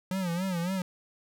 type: tone with vibrato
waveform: square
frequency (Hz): 180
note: F#3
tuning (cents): -47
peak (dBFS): -29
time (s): 0.11-0.82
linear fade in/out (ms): 2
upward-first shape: sine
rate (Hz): 3.6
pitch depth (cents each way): 120
effects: none